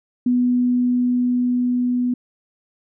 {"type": "tone with level ramp", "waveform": "sine", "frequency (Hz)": 246.9, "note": "B3", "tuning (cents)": 0, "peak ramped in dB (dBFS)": [-14, -17], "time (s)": [0.26, 2.14], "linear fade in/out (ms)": 5, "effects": []}